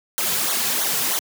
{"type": "noise with flanger", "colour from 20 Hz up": "white", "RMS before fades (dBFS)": -22, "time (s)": [0.18, 1.19], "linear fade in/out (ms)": 0, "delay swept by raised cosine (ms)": [0.38, 3.38], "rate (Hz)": 3.1, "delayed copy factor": -1, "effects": ["high-pass 150 Hz 12 dB/octave"]}